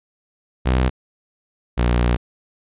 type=tone pair in turn; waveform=sawtooth; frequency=63.6 / 60.03 Hz; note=C2 / B1; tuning=-48 / -48 cents; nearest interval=minor second; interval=100 cents; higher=first; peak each=-11 dBFS; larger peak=neither; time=0.65-0.9 / 1.77-2.17 s; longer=second; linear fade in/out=20 ms; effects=resampled to 8000 Hz